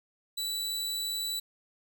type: tone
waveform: sawtooth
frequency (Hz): 3951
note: B7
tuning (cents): 0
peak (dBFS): -28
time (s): 0.37-1.4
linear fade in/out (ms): 10
effects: none